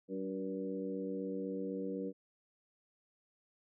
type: harmonic tone with a mistuned harmonic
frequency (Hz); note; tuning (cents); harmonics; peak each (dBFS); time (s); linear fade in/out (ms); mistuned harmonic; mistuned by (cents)
95.8; G2; -39; 2 / 3 / 4 / 5 / 6; -42 / -41 / -45 / -41 / -54; 0.08-2.13; 50; 4; -36
effects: none